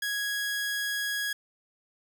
sawtooth tone, 1660 Hz, G#6, 1 cent flat, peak -25 dBFS, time 0.02-1.33 s, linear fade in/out 5 ms, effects none

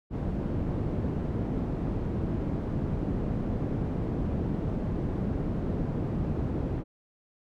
white low-pass noise, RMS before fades -30 dBFS, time 0.1-6.84 s, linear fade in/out 50 ms, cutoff 240 Hz, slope 12 dB/octave, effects none

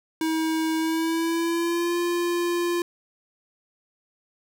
square tone with pitch glide, 320 to 347 Hz, D#4 to F4, +49 to -11 cents, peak -23 dBFS, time 0.21-2.82 s, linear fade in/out 2 ms, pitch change +140 cents, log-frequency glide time 0.77-1.98 s, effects none

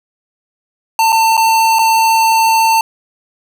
square tone with dropouts, 897 Hz, A5, 33 cents sharp, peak -9 dBFS, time 0.99-2.81 s, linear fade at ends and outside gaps 2 ms, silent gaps 1.122-1.126 / 1.369-1.376 / 1.787-1.791 s, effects none

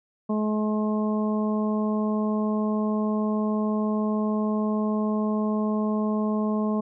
harmonic tone, 213.4 Hz, G#3, 47 cents sharp, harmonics 1 / 2 / 3 / 4 / 5, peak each -23 / -31 / -33 / -39 / -35 dBFS, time 0.29-6.81 s, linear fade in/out 10 ms, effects none

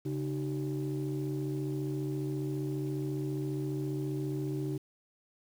sine tone cluster, 138.6 / 308 / 382.7 Hz, C#3 / D#4 / G4, 0 / -17 / -42 cents, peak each -33 / -35 / -37 dBFS, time 0.05-4.78 s, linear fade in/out 10 ms, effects tanh soft clip ceiling -26 dBFS + 9-bit

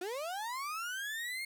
35% pulse linear sweep, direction up, 342 to 2164 Hz, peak -35 dBFS, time 0.01-1.45 s, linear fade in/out 5 ms, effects none

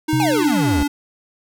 square tone with pitch glide, 311.1 to 288.6 Hz, D#4 to D4, 0 to -30 cents, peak -18 dBFS, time 0.08-0.88 s, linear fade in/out 10 ms, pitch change -130 cents, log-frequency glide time 0.22-0.58 s
sine tone with exponential decay, 130.81 Hz, C3, in tune, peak -15 dBFS, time 0.13-0.69 s, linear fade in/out 0 ms, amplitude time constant 120 ms
square exponential sweep, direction down, 880 to 65.41 Hz, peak -19 dBFS, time 0.2-0.83 s, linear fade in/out 0 ms
effects none

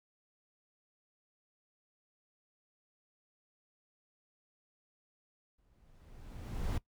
brown noise with exponential growth, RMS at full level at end -32 dBFS, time 5.58-6.78 s, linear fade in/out 5 ms, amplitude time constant 260 ms, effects noise-tail reverb RT60 0.1 s tail -20 dB re dry

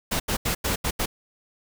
pink noise bursts at uneven times, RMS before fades -25 dBFS, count 6, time 0.11-0.2 / 0.28-0.37 / 0.45-0.55 / 0.64-0.76 / 0.84-0.91 / 0.99-1.06 s, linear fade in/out 10 ms, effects none

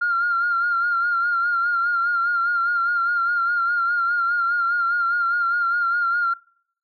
sine tone with vibrato, 1396.9 Hz, F6, in tune, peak -17 dBFS, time 0.01-6.34 s, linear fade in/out 10 ms, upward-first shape sine, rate 4.9 Hz, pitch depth 44 cents each way, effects noise-tail reverb RT60 0.6 s tail -25 dB re dry + tanh soft clip ceiling -13 dBFS

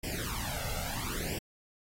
pink noise with flanger, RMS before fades -36 dBFS, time 0.03-1.39 s, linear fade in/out 10 ms, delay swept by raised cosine 0.38 to 1.48 ms, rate 0.75 Hz, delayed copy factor +0.95, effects AAC 48 kbps

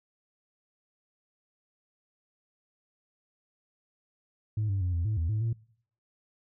sine tone with pitch steps, 107.2 / 97.8 / 89.8 / 85 / 107.7 / 81.8 / 107.9 / 114.3 Hz, A2 / G2 / F2 / F2 / A2 / E2 / A2 / A#2, -45 / -4 / +49 / -46 / -37 / -13 / -33 / -34 cents, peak -24 dBFS, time 4.57-5.53 s, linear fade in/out 5 ms, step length 120 ms, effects noise-tail reverb RT60 0.6 s tail -24 dB re dry + tanh soft clip ceiling -24 dBFS

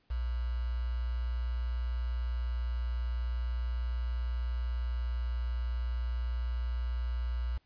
sine tone with quantisation, 60.2 Hz, B1, 44 cents flat, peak -30 dBFS, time 0.1-7.58 s, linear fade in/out 10 ms, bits 8, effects pink hiss -72 dBFS RMS until 7.65 s + resampled to 11025 Hz

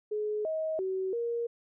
sine tone with pitch steps, 423.1 / 633 / 378.2 / 469.4 Hz, G#4 / D#5 / F#4 / A#4, +32 / +30 / +38 / +12 cents, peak -29 dBFS, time 0.11-1.47 s, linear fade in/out 10 ms, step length 340 ms, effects none

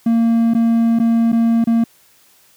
triangle tone with dropouts, 230 Hz, A#3, 23 cents flat, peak -9 dBFS, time 0.06-1.84 s, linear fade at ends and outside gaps 5 ms, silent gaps 0.538-0.548 / 0.99-0.998 / 1.32-1.327 / 1.642-1.671 s, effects white hiss -52 dBFS RMS until 2.56 s + high-pass 60 Hz 12 dB/octave

